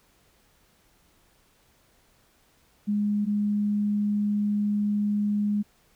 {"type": "tone pair in turn", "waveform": "sine", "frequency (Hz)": [206.9, 206.9], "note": ["G#3", "G#3"], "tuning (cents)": [-6, -6], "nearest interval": "unison", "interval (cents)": 0, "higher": "neither", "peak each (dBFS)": -22, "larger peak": "neither", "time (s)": [[2.87, 3.26], [3.26, 5.63]], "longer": "second", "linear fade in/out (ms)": 20, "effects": ["pink hiss -63 dBFS RMS until 5.95 s"]}